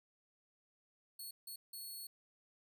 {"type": "tone bursts at uneven times", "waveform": "10% pulse", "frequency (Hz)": 4367, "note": "C#8", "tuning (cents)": -27, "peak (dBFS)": -39, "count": 3, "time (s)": [[1.19, 1.31], [1.47, 1.56], [1.73, 2.07]], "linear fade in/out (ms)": 5, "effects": ["13-bit"]}